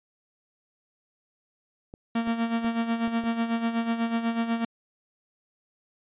clicks, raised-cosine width 2 ms, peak -28 dBFS, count 5, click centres 1.939 / 2.274 / 2.646 / 3.077 / 3.238 s
45% pulse tone with tremolo, 230.4 Hz, A#3, 20 cents flat, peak -22 dBFS, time 2.15-4.65 s, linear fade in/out 5 ms, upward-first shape sine, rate 8.1 Hz, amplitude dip 65%
effects resampled to 8000 Hz

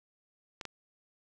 clicks, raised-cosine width 0.2 ms, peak -22 dBFS, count 2, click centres 0.612 / 0.653 s, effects none

